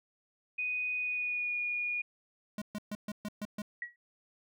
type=tone with pitch glide; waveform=sine; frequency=2489 to 2442 Hz; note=D#7 to D#7; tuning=0 to -33 cents; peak=-31 dBFS; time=0.58-2.02 s; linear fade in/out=10 ms; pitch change=-33 cents; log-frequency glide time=0.96-1.58 s
type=tone bursts; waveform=square; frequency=209 Hz; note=G#3; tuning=11 cents sharp; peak=-36 dBFS; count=7; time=2.58-3.619 s; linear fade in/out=2 ms; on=37 ms; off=130 ms
type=tone with exponential decay; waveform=sine; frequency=1920 Hz; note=B6; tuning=49 cents flat; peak=-32 dBFS; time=3.82-3.96 s; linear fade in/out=2 ms; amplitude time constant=30 ms
effects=none